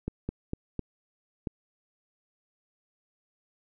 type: clicks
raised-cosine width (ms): 3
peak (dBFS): -18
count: 5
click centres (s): 0.08 / 0.29 / 0.534 / 0.793 / 1.472
effects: none